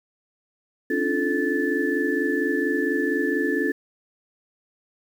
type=tone cluster; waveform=sine; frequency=272.2 / 296.5 / 347.9 / 435.1 / 1746 Hz; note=C#4 / D4 / F4 / A4 / A6; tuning=-31 / +17 / -7 / -19 / -14 cents; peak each=-27 dBFS; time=0.9-3.72 s; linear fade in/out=5 ms; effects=8-bit